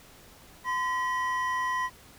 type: tone pair together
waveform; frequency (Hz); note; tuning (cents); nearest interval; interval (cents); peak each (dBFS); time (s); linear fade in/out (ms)
triangle; 1020.9 / 1924; C6 / B6; -43 / -46; major seventh; 1097; -26 / -30; 0.64-1.9; 50
effects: pink hiss -53 dBFS RMS until 2.18 s